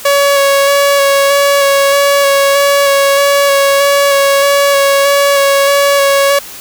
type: tone with vibrato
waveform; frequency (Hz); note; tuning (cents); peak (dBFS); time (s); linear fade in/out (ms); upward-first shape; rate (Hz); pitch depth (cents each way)
sawtooth; 560; C#5; +18; -3; 0.05-6.39; 5; square; 1.6; 12
effects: white hiss -29 dBFS RMS until 6.6 s